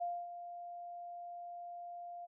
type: tone with ADSR envelope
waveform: sine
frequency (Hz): 698.5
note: F5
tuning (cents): 0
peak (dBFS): -34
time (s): 0-2.27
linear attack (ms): 21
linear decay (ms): 250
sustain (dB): -10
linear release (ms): 27
effects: none